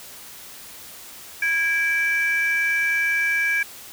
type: tone pair together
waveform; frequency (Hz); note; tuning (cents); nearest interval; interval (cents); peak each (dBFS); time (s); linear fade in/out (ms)
sine; 1644 / 2325; G#6 / D7; -18 / -18; tritone; 600; -20; 1.42-3.63; 5
effects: tanh soft clip ceiling -14 dBFS + white hiss -41 dBFS RMS until 3.92 s